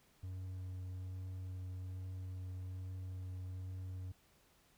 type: tone with vibrato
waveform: triangle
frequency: 92.5 Hz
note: F#2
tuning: in tune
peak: -40 dBFS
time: 0.23-4.12 s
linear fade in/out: 5 ms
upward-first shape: triangle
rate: 1.2 Hz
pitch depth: 11 cents each way
effects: pink hiss -70 dBFS RMS until 4.77 s